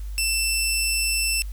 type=tone; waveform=15% pulse; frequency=2670 Hz; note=E7; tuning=22 cents sharp; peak=-14 dBFS; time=0.18-1.42 s; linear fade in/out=0 ms; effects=added 50 Hz sine -29 dBFS peak until 1.52 s + white hiss -53 dBFS RMS until 1.52 s